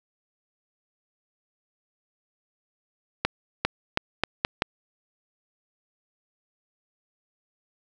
accelerating click train, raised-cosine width 0.3 ms, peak -5 dBFS, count 6, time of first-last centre 3.25-4.621 s, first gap 400 ms, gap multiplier 0.81, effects none

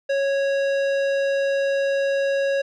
sine tone with tanh clipping, 552 Hz, C#5, 7 cents flat, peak -21 dBFS, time 0.09-2.62 s, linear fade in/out 10 ms, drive 15 dB, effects none

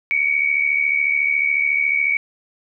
sine tone pair together, 2241 / 2315 Hz, C#7 / D7, +18 / -25 cents, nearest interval minor second, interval 57 cents, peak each -17 / -21 dBFS, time 0.11-2.17 s, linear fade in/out 0 ms, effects none

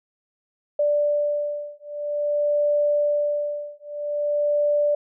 sine beating tone pair, 587 / 587.5 Hz, D5 / D5, -1 / +1 cents, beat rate 0.5 Hz, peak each -23 dBFS, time 0.79-4.95 s, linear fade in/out 5 ms, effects none

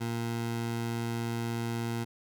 20% pulse tone, 116.54 Hz, A#2, in tune, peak -26 dBFS, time 0-2.05 s, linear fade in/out 20 ms, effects none

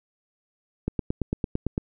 click train, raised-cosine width 3 ms, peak -12 dBFS, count 9, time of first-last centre 0.88-1.779 s, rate 8.9 Hz, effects none

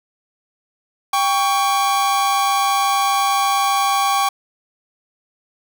45% pulse tone pair together, 792.7 / 1121 Hz, G5 / C#6, +19 / +19 cents, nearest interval tritone, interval 600 cents, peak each -18 dBFS, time 1.13-4.29 s, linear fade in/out 5 ms, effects none

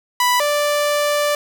sawtooth tone pair in turn, 987.8 / 587.3 Hz, B5 / D5, 0 / 0 cents, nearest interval major sixth, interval 900 cents, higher first, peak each -10 / -12 dBFS, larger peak first, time 0.2-0.4 / 0.4-1.35 s, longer second, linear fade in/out 2 ms, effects none

